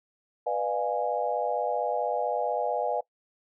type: chord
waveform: sine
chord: B diminished seventh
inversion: none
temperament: equal with one note detuned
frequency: 493.9 / 602.8 / 698.5 / 830.6 Hz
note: B4 / D5 / F5 / Ab5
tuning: 0 / +45 / 0 / 0 cents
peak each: -31 dBFS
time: 0.46-3.01 s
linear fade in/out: 10 ms
effects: noise-tail reverb RT60 0.1 s tail -21 dB re dry